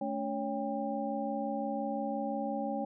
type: tone cluster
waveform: sine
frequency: 218.8 / 284.6 / 557 / 797 Hz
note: A3 / C#4 / C#5 / G5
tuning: -9 / +46 / +8 / +28 cents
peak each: -37 / -38 / -37 / -37 dBFS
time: 0.01-2.85 s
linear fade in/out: 5 ms
effects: none